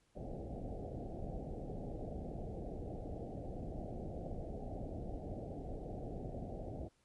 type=low-pass noise; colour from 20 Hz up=pink; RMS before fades=-44 dBFS; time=0.15-6.89 s; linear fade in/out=20 ms; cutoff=770 Hz; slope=96 dB/octave; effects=pink hiss -75 dBFS RMS until 7.04 s + resampled to 24000 Hz